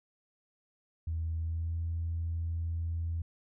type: tone with pitch glide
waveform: sine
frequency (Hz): 81.4 to 83.25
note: E2 to E2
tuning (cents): -21 to +18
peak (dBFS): -30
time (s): 1.07-3.22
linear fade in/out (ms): 5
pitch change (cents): +39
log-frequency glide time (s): 1.39-1.76
effects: tanh soft clip ceiling -26 dBFS